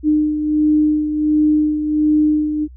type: beating tone pair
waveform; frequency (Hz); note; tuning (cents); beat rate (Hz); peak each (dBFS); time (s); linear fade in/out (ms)
sine; 303.3 / 304.7; D#4 / D#4; -44 / -36; 1.4; -13 / -21; 0.03-2.68; 50
effects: added 62 Hz sine -36 dBFS peak until 2.76 s